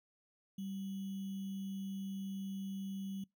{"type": "tone with sample-and-hold", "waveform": "sine", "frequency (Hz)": 194.4, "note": "G3", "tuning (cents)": -14, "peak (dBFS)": -39, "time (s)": [0.58, 3.24], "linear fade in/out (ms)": 5, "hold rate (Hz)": 3150, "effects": ["noise-tail reverb RT60 0.2 s tail -25 dB re dry"]}